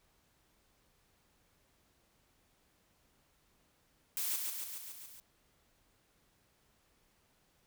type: noise with echo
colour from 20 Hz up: blue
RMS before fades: -36 dBFS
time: 4.17-4.36 s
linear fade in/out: 0 ms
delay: 140 ms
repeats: 6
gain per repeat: -3 dB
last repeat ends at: 5.2 s
effects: pink hiss -72 dBFS RMS until 7.66 s